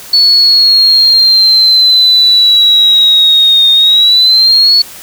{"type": "exponential two-way sweep", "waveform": "sine", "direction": "down then up", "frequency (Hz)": [4430, 3680, 4430], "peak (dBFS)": -3, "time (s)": [0.13, 4.82], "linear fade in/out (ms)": 5, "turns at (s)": 3.71, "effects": ["white hiss -30 dBFS RMS until 5.02 s"]}